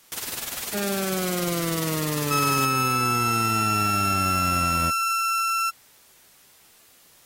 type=noise with tremolo; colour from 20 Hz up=white; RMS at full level=-29 dBFS; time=0.12-2.65 s; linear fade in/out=0 ms; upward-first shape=sine; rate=20 Hz; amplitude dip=70%
type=exponential sweep; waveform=20% pulse; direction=down; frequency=205.3 to 81.9 Hz; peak=-21 dBFS; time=0.73-4.91 s; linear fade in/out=20 ms
type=tone with pitch glide; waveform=35% pulse; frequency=1296 to 1344.8 Hz; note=E6 to E6; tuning=-30 to +34 cents; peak=-20 dBFS; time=2.3-5.71 s; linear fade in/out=20 ms; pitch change=+64 cents; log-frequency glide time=2.55-3.64 s
effects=white hiss -55 dBFS RMS until 7.25 s + AAC 48 kbps